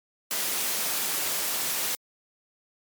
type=high-pass noise; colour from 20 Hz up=white; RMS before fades=-28 dBFS; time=0.31-1.95 s; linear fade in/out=0 ms; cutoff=190 Hz; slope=12 dB/octave; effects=MP3 96 kbps